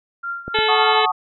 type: tone with tremolo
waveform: sine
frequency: 1387 Hz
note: F6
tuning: 12 cents flat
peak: -22 dBFS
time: 0.23-1 s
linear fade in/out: 10 ms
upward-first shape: triangle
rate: 3.6 Hz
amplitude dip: 85%
type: clicks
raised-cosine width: 2 ms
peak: -16 dBFS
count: 2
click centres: 0.48 / 0.588 s
type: harmonic tone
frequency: 434.1 Hz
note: A4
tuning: 23 cents flat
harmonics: 1 / 2 / 4 / 5 / 6 / 7 / 8 / 9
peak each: -21 / -22 / -26 / -25 / -29 / -24 / -29 / -25 dBFS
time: 0.54-1.06 s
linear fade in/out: 10 ms
type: chord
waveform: sine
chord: D# half-diminished seventh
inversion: first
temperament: equal with one note detuned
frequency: 742.6 / 880 / 1108.7 / 1244.5 Hz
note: F#5 / A5 / C#6 / D#6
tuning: +6 / 0 / 0 / 0 cents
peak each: -22 dBFS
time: 0.68-1.12 s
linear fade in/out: 10 ms
effects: none